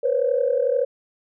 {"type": "tone cluster", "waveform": "sine", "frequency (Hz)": [482.5, 514, 556], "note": ["B4", "C5", "C#5"], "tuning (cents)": [-40, -31, 5], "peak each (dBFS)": -22, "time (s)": [0.03, 0.85], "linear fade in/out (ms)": 10, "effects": ["tanh soft clip ceiling -8 dBFS"]}